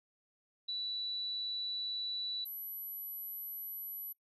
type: tone pair in turn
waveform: sine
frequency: 3951 / 11799 Hz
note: B7 / F#9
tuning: 0 / -6 cents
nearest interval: octave + perfect fifth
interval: 1894 cents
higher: second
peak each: -35 / -40 dBFS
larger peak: first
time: 0.68-2.45 / 2.45-4.13 s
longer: first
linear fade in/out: 10 ms
effects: noise-tail reverb RT60 0.1 s tail -19 dB re dry